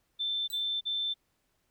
sine tone bursts, 3547 Hz, A7, 13 cents sharp, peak -29 dBFS, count 3, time 0.19-1.142 s, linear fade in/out 20 ms, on 290 ms, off 41 ms
10% pulse tone with exponential decay, 3951 Hz, B7, in tune, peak -30 dBFS, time 0.5-0.68 s, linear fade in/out 1 ms, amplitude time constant 37 ms
effects pink hiss -75 dBFS RMS until 1.7 s

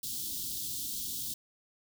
white band-stop noise, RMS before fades -37 dBFS, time 0.03-1.34 s, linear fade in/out 5 ms, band 330 to 3300 Hz, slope 48 dB/octave, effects none

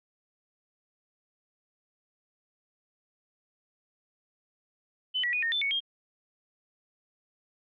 sine tone with pitch steps, 3022 / 1935 / 2468 / 1838 / 3529 / 2222 / 3222 Hz, F#7 / B6 / D#7 / A#6 / A7 / C#7 / G7, +36 / -36 / -15 / -25 / +4 / +4 / +47 cents, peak -26 dBFS, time 5.14-5.805 s, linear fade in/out 20 ms, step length 95 ms, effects none

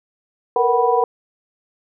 sine tone cluster, 459.8 / 480.9 / 750 / 983 Hz, A#4 / B4 / F#5 / B5, -24 / -46 / +23 / -8 cents, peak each -19 dBFS, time 0.56-1.04 s, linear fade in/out 2 ms, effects none

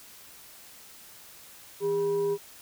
sine tone with frequency modulation, 404.6 Hz, G#4, 45 cents flat, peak -24 dBFS, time 1.8-2.38 s, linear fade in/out 50 ms, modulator 568 Hz, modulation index 0.33, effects white hiss -50 dBFS RMS until 2.61 s

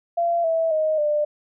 sine tone with pitch steps, 684 / 653.5 / 624.3 / 596.5 Hz, F5 / E5 / D#5 / D5, -36 / -15 / +6 / +27 cents, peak -18 dBFS, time 0.17-1.25 s, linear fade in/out 10 ms, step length 270 ms, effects none

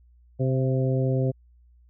harmonic tone with a mistuned harmonic, 130.81 Hz, C3, in tune, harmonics 1 / 2 / 3 / 4 / 5, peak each -22 / -30 / -30 / -30 / -38 dBFS, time 0.39-1.32 s, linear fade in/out 20 ms, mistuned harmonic 5, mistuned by +35 cents, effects added 60 Hz sine -53 dBFS peak until 1.89 s

